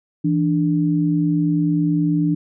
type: tone pair together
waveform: sine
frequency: 165.4 / 294.7 Hz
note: E3 / D4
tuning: +6 / +6 cents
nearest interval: minor seventh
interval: 1000 cents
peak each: -18 dBFS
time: 0.24-2.35 s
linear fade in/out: 10 ms
effects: none